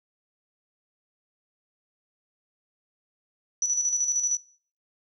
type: tone with tremolo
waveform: sine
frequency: 5920 Hz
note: F#8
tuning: in tune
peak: -21 dBFS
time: 3.62-4.37 s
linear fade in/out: 2 ms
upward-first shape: square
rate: 13 Hz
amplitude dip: 50%
effects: noise-tail reverb RT60 0.5 s tail -22 dB re dry